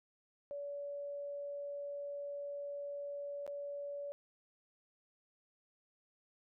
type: tone with dropouts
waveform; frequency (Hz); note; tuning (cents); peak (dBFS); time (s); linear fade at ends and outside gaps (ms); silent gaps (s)
sine; 571; D5; -49; -40; 0.51-4.12; 0; 3.465-3.477
effects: none